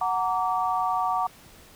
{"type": "chord", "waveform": "sine", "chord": "Gb augmented", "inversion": "none", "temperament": "just", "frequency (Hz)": [740, 925, 1156.2], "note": ["Gb5", "Bb5", "D6"], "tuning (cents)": [0, -14, -27], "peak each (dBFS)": [-26, -28, -27], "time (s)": [0.01, 1.27], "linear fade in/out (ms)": 5, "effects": ["pink hiss -51 dBFS RMS until 1.75 s"]}